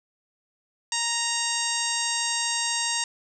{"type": "harmonic tone", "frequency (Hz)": 932.3, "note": "A#5", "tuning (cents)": 0, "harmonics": [1, 2, 3, 4, 5, 6, 7, 8, 9], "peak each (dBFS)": [-33, -33, -33, -33, -33, -33, -33, -33, -33], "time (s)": [0.92, 3.04], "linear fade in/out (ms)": 2, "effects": []}